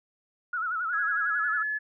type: tone with vibrato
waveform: sine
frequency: 1377 Hz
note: F6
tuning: 25 cents flat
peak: -27 dBFS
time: 0.53-1.63 s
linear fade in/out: 5 ms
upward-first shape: sine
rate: 11 Hz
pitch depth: 120 cents each way
type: tone with pitch glide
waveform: sine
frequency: 1661.2 to 1713.8 Hz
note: G#6 to A6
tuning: 0 to -46 cents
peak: -27 dBFS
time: 0.92-1.79 s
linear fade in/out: 20 ms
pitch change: +54 cents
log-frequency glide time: 1.25-1.48 s
effects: none